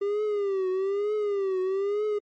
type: tone with vibrato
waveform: triangle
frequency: 397.4 Hz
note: G4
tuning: 24 cents sharp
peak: -22 dBFS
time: 0.01-2.19 s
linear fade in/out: 10 ms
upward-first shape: triangle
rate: 1.1 Hz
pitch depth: 130 cents each way
effects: MP3 32 kbps